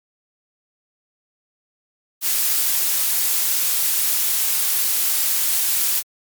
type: noise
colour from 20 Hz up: blue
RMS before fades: -19 dBFS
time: 2.21-6.03 s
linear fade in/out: 50 ms
effects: MP3 96 kbps